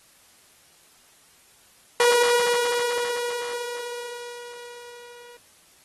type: tone with level ramp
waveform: sawtooth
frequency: 481.6 Hz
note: B4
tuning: 44 cents flat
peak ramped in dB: -12 to -41 dBFS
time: 2-5.37 s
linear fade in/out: 2 ms
effects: white hiss -56 dBFS RMS until 5.84 s + AAC 32 kbps